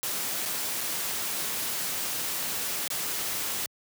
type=noise with dropouts; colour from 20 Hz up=white; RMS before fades=-31 dBFS; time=0.03-3.66 s; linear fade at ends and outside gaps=0 ms; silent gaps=0.454-0.458 / 0.808-0.812 / 2.878-2.903 s; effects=high-pass 100 Hz 12 dB/octave